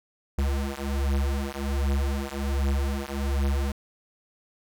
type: beating tone pair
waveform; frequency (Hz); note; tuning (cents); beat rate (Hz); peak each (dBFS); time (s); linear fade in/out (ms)
square; 68.5 / 69.8; C#2 / C#2; -20 / +13; 1.3; -28; 0.38-3.72; 5
effects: none